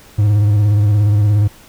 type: tone with vibrato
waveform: triangle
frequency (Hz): 103.83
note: G#2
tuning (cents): 0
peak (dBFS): -7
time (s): 0.18-1.48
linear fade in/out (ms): 10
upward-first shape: square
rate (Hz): 17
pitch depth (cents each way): 39
effects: pink hiss -43 dBFS RMS until 1.68 s